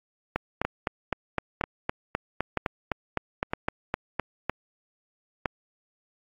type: two click trains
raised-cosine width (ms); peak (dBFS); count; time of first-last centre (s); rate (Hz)
0.5; -10 / -10; 6 / 16; 0.65-5.458 / 0.36-4.196; 1.04 / 3.91
effects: AAC 48 kbps